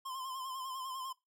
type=tone with vibrato; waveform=square; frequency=1046.5 Hz; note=C6; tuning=in tune; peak=-40 dBFS; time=0.05-1.13 s; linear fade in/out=10 ms; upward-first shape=sine; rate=10 Hz; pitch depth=54 cents each way; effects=noise-tail reverb RT60 0.2 s tail -21 dB re dry